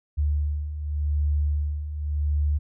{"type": "beating tone pair", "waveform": "sine", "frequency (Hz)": [73.2, 74.07], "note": ["D2", "D2"], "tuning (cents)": [-5, 15], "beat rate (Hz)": 0.87, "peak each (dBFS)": [-29, -23], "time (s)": [0.17, 2.59], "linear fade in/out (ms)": 20, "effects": []}